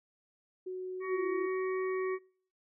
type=tone with pitch glide; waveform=sine; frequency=370 to 341.3 Hz; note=F#4 to F4; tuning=0 to -40 cents; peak=-36 dBFS; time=0.66-1.47 s; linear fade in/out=10 ms; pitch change=-140 cents; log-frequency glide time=1.11-1.25 s
type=harmonic tone; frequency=374.8 Hz; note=F#4; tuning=22 cents sharp; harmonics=1 / 3 / 5 / 6; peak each=-31 / -41 / -45 / -47 dBFS; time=1-2.19 s; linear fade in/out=50 ms
effects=noise-tail reverb RT60 0.6 s tail -26 dB re dry